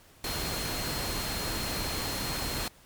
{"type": "tone in noise", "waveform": "sine", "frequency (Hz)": 4222, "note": "C8", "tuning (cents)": 15, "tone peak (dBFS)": -38, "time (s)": [0.24, 2.68], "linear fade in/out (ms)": 2, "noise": "pink", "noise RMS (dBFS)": -33, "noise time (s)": [0.24, 2.68], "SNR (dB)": -8, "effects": ["pink hiss -57 dBFS RMS until 2.85 s", "MP3 96 kbps"]}